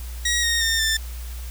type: tone with pitch steps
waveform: 15% pulse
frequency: 1900 / 1858.8 / 1818.4 / 1778.9 Hz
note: A#6 / A#6 / A#6 / A6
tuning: +33 / -5 / -43 / +18 cents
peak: -13 dBFS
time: 0.25-0.97 s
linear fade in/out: 5 ms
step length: 180 ms
effects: added 60 Hz sine -30 dBFS peak until 1.5 s + white hiss -43 dBFS RMS until 1.5 s